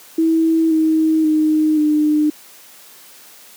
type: tone with pitch steps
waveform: sine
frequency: 324.4 / 316.8 / 309.4 / 302.2 Hz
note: E4 / D#4 / D#4 / D4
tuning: -28 / +31 / -10 / +50 cents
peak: -11 dBFS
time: 0.18-2.3 s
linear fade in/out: 5 ms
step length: 530 ms
effects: white hiss -43 dBFS RMS until 3.56 s + high-pass 200 Hz 12 dB/octave